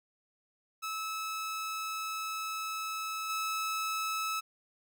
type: tone with level steps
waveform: sawtooth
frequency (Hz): 1300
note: E6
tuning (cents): -24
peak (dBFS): -31 / -28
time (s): 0.82-4.41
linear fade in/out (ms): 20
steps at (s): 3.29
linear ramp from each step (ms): 10
effects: none